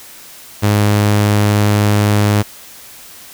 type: tone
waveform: sawtooth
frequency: 103.83 Hz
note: G#2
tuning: in tune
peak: -6 dBFS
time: 0.62-2.43 s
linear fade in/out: 20 ms
effects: white hiss -37 dBFS RMS until 3.33 s